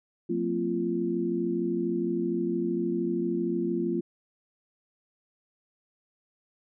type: tone cluster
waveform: sine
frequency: 180.3 / 227 / 260 / 344.3 Hz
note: F#3 / A#3 / C4 / F4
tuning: -45 / -46 / -11 / -25 cents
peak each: -33 / -32 / -34 / -28 dBFS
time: 0.29-4.01 s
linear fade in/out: 10 ms
effects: none